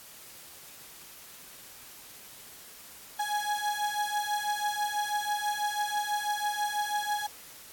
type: beating tone pair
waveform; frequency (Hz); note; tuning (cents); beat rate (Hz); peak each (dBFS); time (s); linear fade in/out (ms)
35% pulse; 830.6 / 836.7; G#5 / G#5; 0 / +13; 6.1; -30; 3.19-7.27; 10
effects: white hiss -49 dBFS RMS until 7.72 s + AAC 64 kbps